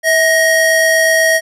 square tone pair together, 647 / 1872.8 Hz, E5 / A#6, -32 / +8 cents, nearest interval octave + tritone, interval 1840 cents, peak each -13 / -12 dBFS, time 0.03-1.41 s, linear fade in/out 50 ms, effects resampled to 32000 Hz

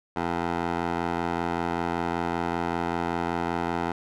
15% pulse tone with band-pass filter, 85.2 Hz, F2, 42 cents flat, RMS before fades -28 dBFS, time 0.16-3.92 s, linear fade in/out 5 ms, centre 820 Hz, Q 0.92, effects none

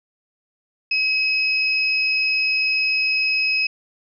sine tone pair together, 2553 / 5106 Hz, D#7 / D#8, +44 / +44 cents, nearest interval octave, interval 1200 cents, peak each -18 / -24 dBFS, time 0.91-3.67 s, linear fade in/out 5 ms, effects none

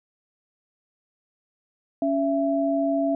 sine tone pair together, 279.8 / 666.7 Hz, C#4 / E5, +16 / +19 cents, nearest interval octave + minor third, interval 1503 cents, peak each -23 dBFS, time 2.02-3.15 s, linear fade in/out 2 ms, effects none

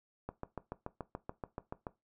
click train, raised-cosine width 1 ms, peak -25 dBFS, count 12, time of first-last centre 0.29-1.868 s, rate 6.97 Hz, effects noise-tail reverb RT60 0.2 s tail -17 dB re dry

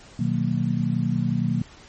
sine chord, B major seventh, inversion none, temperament just, 123.47 / 154.34 / 185.21 / 231.5 Hz, B2 / D#3 / F#3 / A#3, 0 / -14 / +2 / -12 cents, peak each -26 dBFS, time 0.19-1.62 s, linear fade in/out 5 ms, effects pink hiss -48 dBFS RMS until 1.88 s + MP3 32 kbps

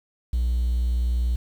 triangle tone, 60.4 Hz, B1, 38 cents flat, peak -17 dBFS, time 0.33-1.36 s, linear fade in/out 5 ms, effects tanh soft clip ceiling -15 dBFS + 8-bit

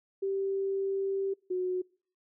sine tone pair in turn, 390.1 / 366.2 Hz, G4 / F#4, -8 / -18 cents, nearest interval minor second, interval 110 cents, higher first, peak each -28 dBFS, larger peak neither, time 0.22-1.34 / 1.5-1.82 s, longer first, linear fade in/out 10 ms, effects noise-tail reverb RT60 0.5 s tail -26 dB re dry

